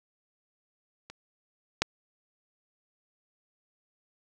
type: clicks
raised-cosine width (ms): 0.2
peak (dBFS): -26 / -6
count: 2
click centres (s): 1.1 / 1.82
effects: none